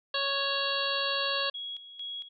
harmonic tone, 554.4 Hz, C#5, in tune, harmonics 1 / 2 / 3 / 5 / 6 / 7 / 8, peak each -35 / -35 / -35 / -35 / -35 / -35 / -35 dBFS, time 0.14-1.5 s, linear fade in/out 5 ms
sine tone with tremolo, 3322 Hz, G#7, in tune, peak -35 dBFS, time 1.54-2.29 s, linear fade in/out 10 ms, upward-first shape square, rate 2.2 Hz, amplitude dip 70%
effects none

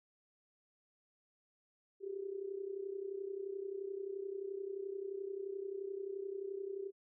sine tone with amplitude modulation, 392 Hz, G4, in tune, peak -36 dBFS, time 2-6.92 s, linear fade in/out 50 ms, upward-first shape sine, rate 31.5 Hz, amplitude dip 75%, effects none

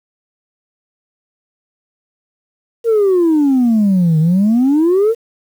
sine exponential two-way sweep, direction down then up, 472.7 to 153.5 to 472.7 Hz, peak -7 dBFS, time 2.84-5.15 s, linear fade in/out 50 ms, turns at 4.19 s, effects tanh soft clip ceiling -7 dBFS + 7-bit

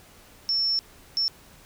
triangle tone bursts at uneven times, 5400 Hz, E8, 41 cents sharp, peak -18 dBFS, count 2, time 0.49-0.79 / 1.17-1.28 s, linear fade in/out 0 ms, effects tanh soft clip ceiling -20 dBFS + pink hiss -52 dBFS RMS until 1.65 s

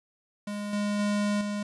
square tone with level steps, 206.1 Hz, G#3, 13 cents flat, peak -32 / -27 / -25 / -30 dBFS, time 0.47-1.63 s, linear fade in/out 5 ms, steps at 0.73 / 0.99 / 1.41 s, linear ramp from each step 2 ms, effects resampled to 22050 Hz + 9-bit

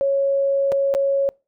sine tone with dropouts, 552 Hz, C#5, 7 cents flat, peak -16 dBFS, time 0.01-1.29 s, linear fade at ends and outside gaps 0 ms, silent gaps 0.719-0.723 / 0.94-0.949 s, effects noise-tail reverb RT60 0.3 s tail -26 dB re dry

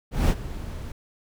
brown noise with ADSR envelope, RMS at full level -17 dBFS, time 0.11-0.92 s, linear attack 180 ms, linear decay 54 ms, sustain -17 dB, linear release 4 ms, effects none

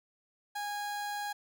30% pulse tone, 823 Hz, G#5, 16 cents flat, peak -32 dBFS, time 0.55-1.33 s, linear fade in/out 10 ms, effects none

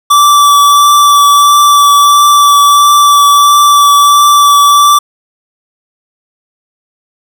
square tone with vibrato, 1159 Hz, D6, 23 cents flat, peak -3 dBFS, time 0.1-4.99 s, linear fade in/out 10 ms, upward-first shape triangle, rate 1.5 Hz, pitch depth 15 cents each way, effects none

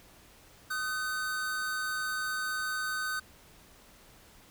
square tone pair together, 1244.5 / 1520.5 Hz, D#6 / F#6, 0 / +47 cents, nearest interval minor third, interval 347 cents, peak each -38 / -33 dBFS, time 0.7-3.2 s, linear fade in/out 10 ms, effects pink hiss -57 dBFS RMS until 4.5 s

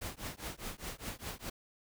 pink noise with tremolo, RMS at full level -39 dBFS, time 0.01-1.5 s, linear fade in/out 10 ms, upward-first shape triangle, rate 4.9 Hz, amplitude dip 100%, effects none

